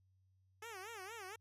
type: tone with vibrato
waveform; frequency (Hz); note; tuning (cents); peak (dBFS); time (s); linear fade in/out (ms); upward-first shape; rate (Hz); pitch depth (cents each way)
10% pulse; 415.3; G#4; 0; -39; 0.62-1.36; 5; sine; 4.3; 210
effects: added 94 Hz sine -70 dBFS peak until 1.4 s + resampled to 32000 Hz